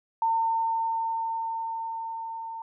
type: tone with level ramp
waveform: sine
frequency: 906 Hz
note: A#5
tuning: 50 cents flat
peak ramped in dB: -21 to -34 dBFS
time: 0.22-2.62 s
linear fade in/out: 2 ms
effects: none